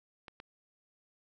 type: clicks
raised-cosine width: 0.3 ms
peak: -30 dBFS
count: 2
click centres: 0.282 / 0.401 s
effects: none